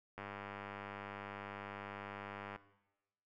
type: click train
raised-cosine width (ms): 0.5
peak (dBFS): -30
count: 239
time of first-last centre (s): 0.18-2.56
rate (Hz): 100
effects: noise-tail reverb RT60 1.0 s tail -17 dB re dry